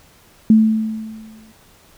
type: tone with exponential decay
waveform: sine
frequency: 219.3 Hz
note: A3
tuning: 6 cents flat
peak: -5 dBFS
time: 0.5-1.52 s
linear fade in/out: 2 ms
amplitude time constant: 220 ms
effects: pink hiss -50 dBFS RMS until 1.97 s